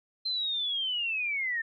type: linear sweep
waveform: sine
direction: down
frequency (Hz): 4143 to 1783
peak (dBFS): -28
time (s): 0.25-1.62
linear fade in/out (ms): 10
effects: none